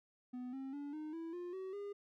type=tone with pitch steps; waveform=triangle; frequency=249.6 / 267.5 / 286.7 / 307.3 / 329.3 / 353 / 378.3 / 405.5 Hz; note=B3 / C4 / D4 / D#4 / E4 / F4 / F#4 / G#4; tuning=+19 / +38 / -42 / -21 / -2 / +19 / +38 / -41 cents; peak=-40 dBFS; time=0.33-1.93 s; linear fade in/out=10 ms; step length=200 ms; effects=none